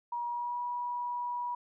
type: tone with pitch glide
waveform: sine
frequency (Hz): 955 to 970.6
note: A#5 to B5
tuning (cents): +42 to -30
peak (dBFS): -32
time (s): 0.12-1.55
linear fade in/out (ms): 5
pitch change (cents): +28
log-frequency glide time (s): 0.28-0.6
effects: none